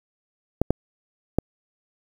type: clicks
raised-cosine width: 2 ms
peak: -5 dBFS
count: 3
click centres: 0.616 / 0.706 / 1.386 s
effects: 7-bit